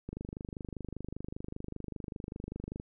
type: click train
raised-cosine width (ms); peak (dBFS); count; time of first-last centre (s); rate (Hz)
3; -26; 69; 0.09-2.799; 25.1
effects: none